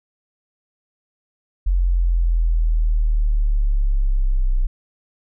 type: linear sweep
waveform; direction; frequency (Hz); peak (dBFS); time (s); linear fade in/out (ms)
sine; down; 45 to 31; -14; 1.66-4.67; 10
effects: none